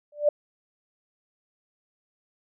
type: tone with exponential growth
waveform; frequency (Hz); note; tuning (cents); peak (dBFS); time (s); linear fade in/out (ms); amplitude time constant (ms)
sine; 590; D5; +8; -13; 0.12-0.29; 5; 35
effects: none